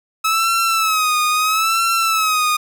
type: tone with vibrato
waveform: sawtooth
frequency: 1290 Hz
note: E6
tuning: 38 cents flat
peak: -11 dBFS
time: 0.24-2.57 s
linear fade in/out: 10 ms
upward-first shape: sine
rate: 0.76 Hz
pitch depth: 82 cents each way
effects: none